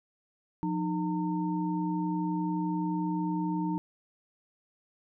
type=tone cluster; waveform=sine; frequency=177.2 / 308.6 / 912 Hz; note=F3 / D#4 / A#5; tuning=+25 / -14 / -38 cents; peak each=-31 / -31 / -36 dBFS; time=0.63-3.78 s; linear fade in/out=0 ms; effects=none